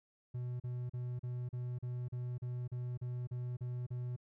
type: tone bursts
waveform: triangle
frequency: 123.47 Hz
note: B2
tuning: in tune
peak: -35 dBFS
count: 13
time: 0.34-4.164 s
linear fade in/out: 10 ms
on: 260 ms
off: 37 ms
effects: none

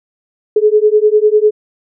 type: beating tone pair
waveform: sine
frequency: 420 / 430 Hz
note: G#4 / A4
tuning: +19 / -40 cents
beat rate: 10 Hz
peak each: -10 dBFS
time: 0.56-1.51 s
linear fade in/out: 5 ms
effects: none

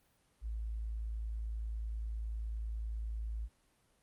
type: tone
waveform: sine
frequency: 55 Hz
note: A1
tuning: in tune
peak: -36 dBFS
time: 0.41-3.49 s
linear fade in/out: 50 ms
effects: pink hiss -72 dBFS RMS until 4.02 s + Opus 32 kbps

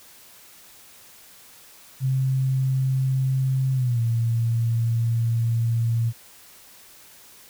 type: tone with pitch glide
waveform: sine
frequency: 132 to 115.58 Hz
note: C3 to A#2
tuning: +16 to -14 cents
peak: -19 dBFS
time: 2-6.13 s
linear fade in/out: 50 ms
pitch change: -230 cents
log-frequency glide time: 3.74-4.01 s
effects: white hiss -49 dBFS RMS until 7.49 s

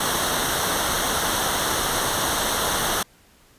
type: noise with comb filter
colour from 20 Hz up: pink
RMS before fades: -23 dBFS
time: 0-3.03 s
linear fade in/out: 5 ms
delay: 0.41 ms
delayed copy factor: -0.7
effects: pink hiss -55 dBFS RMS until 3.58 s + resampled to 32000 Hz

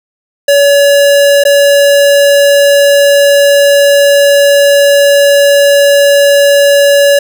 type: tone with dropouts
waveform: square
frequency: 567 Hz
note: C#5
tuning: 39 cents sharp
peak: -4 dBFS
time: 0.48-7.19 s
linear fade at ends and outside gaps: 5 ms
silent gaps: 1.438-1.451 s
effects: 7-bit

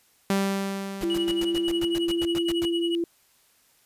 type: tone with exponential decay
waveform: sawtooth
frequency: 196 Hz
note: G3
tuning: in tune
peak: -17 dBFS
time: 0.3-2.42 s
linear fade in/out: 2 ms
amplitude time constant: 460 ms
type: noise bursts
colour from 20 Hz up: pink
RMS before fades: -35 dBFS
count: 13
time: 1.01-2.652 s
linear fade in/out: 0 ms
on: 34 ms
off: 100 ms
type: tone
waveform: sine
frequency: 339 Hz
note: E4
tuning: 49 cents sharp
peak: -23 dBFS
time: 1.03-3.04 s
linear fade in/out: 2 ms
type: tone with tremolo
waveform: triangle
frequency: 2925 Hz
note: F#7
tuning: 21 cents flat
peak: -25 dBFS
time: 1.1-2.95 s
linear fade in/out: 0 ms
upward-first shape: triangle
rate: 11 Hz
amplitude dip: 100%
effects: white hiss -62 dBFS RMS until 3.85 s + resampled to 32000 Hz

